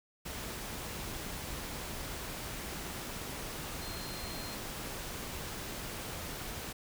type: tone in noise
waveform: sine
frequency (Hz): 4186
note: C8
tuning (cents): 0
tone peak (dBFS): -47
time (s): 3.81-4.55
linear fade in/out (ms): 10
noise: pink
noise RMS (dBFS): -41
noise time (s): 0.25-6.73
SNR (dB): -9
effects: none